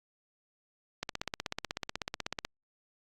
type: click train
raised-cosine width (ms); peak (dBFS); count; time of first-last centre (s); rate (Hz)
0.2; -16; 24; 1.03-2.45; 16.2
effects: Opus 48 kbps